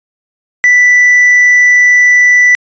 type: tone with hard clipping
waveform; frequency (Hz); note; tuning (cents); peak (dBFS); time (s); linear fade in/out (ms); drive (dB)
sine; 1975.5; B6; 0; -4; 0.64-2.55; 0; 2
effects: resampled to 16000 Hz